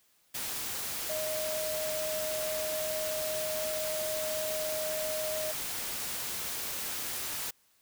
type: tone in noise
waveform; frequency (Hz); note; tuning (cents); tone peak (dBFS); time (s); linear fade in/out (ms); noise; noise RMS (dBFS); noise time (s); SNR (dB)
sine; 622.3; D#5; 0; -33; 1.09-5.52; 10; white; -36; 0.34-7.51; 0
effects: white hiss -68 dBFS RMS until 7.81 s